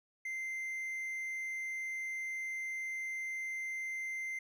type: tone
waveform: triangle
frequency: 2083 Hz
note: C7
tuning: 8 cents flat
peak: -35 dBFS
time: 0.25-4.39 s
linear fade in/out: 5 ms
effects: none